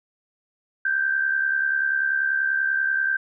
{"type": "tone with amplitude modulation", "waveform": "sine", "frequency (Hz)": 1566, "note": "G6", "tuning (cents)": -2, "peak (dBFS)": -17, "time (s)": [0.85, 3.17], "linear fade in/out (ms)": 5, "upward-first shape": "sine", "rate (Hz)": 70.3, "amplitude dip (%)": 60, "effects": []}